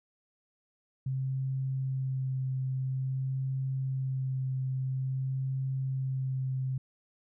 sine tone with vibrato, 132 Hz, C3, 16 cents sharp, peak -29 dBFS, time 1.06-6.78 s, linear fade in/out 5 ms, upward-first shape sine, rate 0.49 Hz, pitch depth 13 cents each way, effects none

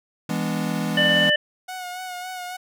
square chord, E dominant seventh, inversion none, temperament equal with one note detuned, 164.81 / 204.6 / 246.9 / 293.7 Hz, E3 / G#3 / B3 / D4, 0 / -26 / 0 / 0 cents, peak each -28 / -28 / -30 / -33 dBFS, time 0.29-1.3 s, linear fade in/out 5 ms
harmonic tone, 596 Hz, D5, 25 cents sharp, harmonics 1 / 3 / 5, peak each -23 / -19 / -20 dBFS, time 0.97-1.36 s, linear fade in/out 5 ms
sawtooth tone with vibrato, 730 Hz, F#5, 24 cents flat, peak -27 dBFS, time 1.68-2.57 s, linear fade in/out 10 ms, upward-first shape sine, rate 3.6 Hz, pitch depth 33 cents each way
effects none

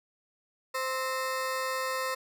25% pulse ring-modulated tone, 784 Hz, G5, in tune, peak -23 dBFS, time 0.74-2.15 s, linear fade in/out 10 ms, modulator 263 Hz, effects none

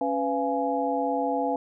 sine tone cluster, 276.9 / 499.7 / 685 / 836 Hz, C#4 / B4 / F5 / G#5, -2 / +20 / -34 / +11 cents, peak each -29 dBFS, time 0.01-1.56 s, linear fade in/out 2 ms, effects none

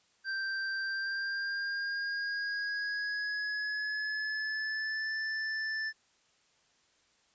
square tone with pitch glide, 1568 to 1760 Hz, G6 to A6, 0 to 0 cents, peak -33 dBFS, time 0.24-5.93 s, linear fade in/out 50 ms, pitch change +200 cents, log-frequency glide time 0.81-5.14 s, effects white hiss -69 dBFS RMS until 7.34 s + resampled to 16000 Hz

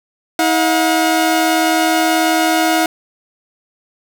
sawtooth tone pair together, 320.6 / 719.7 Hz, E4 / F#5, -48 / -48 cents, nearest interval octave + major second, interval 1400 cents, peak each -11 dBFS, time 0.39-2.86 s, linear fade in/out 2 ms, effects none

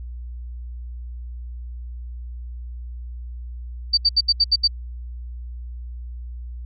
sine tone bursts, 4620 Hz, D8, 29 cents flat, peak -12 dBFS, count 7, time 3.93-4.677 s, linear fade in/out 10 ms, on 45 ms, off 72 ms, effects added 60 Hz sine -30 dBFS peak until 6.65 s + MP3 64 kbps

